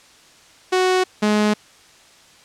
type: tone pair in turn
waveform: sawtooth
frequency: 370 / 210.8 Hz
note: F#4 / G#3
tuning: 0 / +26 cents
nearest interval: minor seventh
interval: 974 cents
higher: first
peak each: -11 dBFS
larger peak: neither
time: 0.72-1.04 / 1.22-1.54 s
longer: neither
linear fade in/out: 10 ms
effects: white hiss -49 dBFS RMS until 2.44 s + low-pass 7000 Hz 12 dB/octave